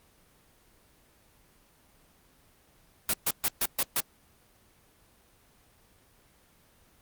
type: noise bursts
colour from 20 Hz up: white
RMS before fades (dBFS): -26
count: 6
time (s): 3.09-4.004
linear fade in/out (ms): 2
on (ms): 44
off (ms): 130
effects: pink hiss -62 dBFS RMS until 7.01 s + Opus 24 kbps